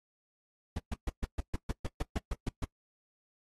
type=noise bursts; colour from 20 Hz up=brown; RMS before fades=-31 dBFS; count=13; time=0.76-2.645 s; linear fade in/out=5 ms; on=25 ms; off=130 ms; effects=noise-tail reverb RT60 0.1 s tail -22 dB re dry + AAC 32 kbps